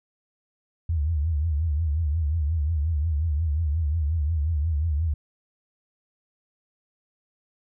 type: tone with vibrato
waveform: sine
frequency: 77.78 Hz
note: D#2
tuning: in tune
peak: -21 dBFS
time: 0.89-5.14 s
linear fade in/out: 5 ms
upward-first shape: triangle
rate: 5.6 Hz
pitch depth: 180 cents each way
effects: none